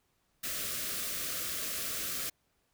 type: band-stop noise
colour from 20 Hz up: white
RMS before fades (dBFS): -36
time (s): 0.43-2.3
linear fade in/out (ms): 10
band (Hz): 700 to 1100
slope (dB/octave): 96
effects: pink hiss -75 dBFS RMS until 2.73 s